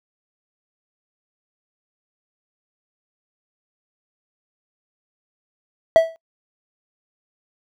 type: tone with exponential decay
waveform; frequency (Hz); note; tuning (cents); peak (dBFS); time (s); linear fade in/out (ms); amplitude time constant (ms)
triangle; 654; E5; -14; -3; 5.96-6.16; 0; 43
effects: noise-tail reverb RT60 0.1 s tail -26 dB re dry